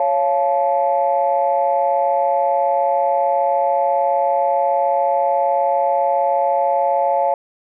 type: chord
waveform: sine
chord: Db augmented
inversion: none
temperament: just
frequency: 554.4 / 693 / 866.2 Hz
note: Db5 / F5 / A5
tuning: 0 / -14 / -27 cents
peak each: -18 dBFS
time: 0-7.34 s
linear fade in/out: 2 ms
effects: tanh soft clip ceiling -6 dBFS